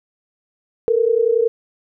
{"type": "tone pair together", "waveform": "sine", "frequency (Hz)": [445.7, 476.5], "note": ["A4", "A#4"], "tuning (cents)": [22, 38], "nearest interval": "minor second", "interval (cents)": 116, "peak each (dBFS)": -16, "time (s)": [0.88, 1.48], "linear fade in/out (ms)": 0, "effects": []}